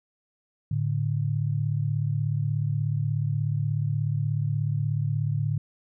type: tone pair together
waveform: sine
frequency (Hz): 109.3 / 145.9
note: A2 / D3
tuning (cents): -11 / -11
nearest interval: perfect fourth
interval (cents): 500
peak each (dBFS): -26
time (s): 0.71-5.58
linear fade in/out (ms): 5
effects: none